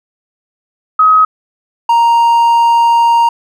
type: tone pair in turn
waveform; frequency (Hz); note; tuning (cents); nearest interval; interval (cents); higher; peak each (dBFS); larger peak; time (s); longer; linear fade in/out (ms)
sine / triangle; 1268 / 933; D#6 / A#5; +32 / +1; perfect fourth; 531; first; -4; neither; 0.99-1.25 / 1.89-3.29; second; 5
effects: none